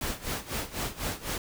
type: noise with tremolo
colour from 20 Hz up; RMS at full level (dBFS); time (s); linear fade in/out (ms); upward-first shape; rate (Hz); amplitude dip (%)
pink; -31; 0.01-1.38; 2; sine; 4; 85
effects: none